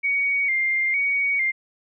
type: tone with vibrato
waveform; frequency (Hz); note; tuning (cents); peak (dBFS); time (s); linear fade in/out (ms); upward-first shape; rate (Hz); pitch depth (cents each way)
sine; 2174; C#7; -34; -19; 0.03-1.52; 20; square; 1.1; 55
effects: none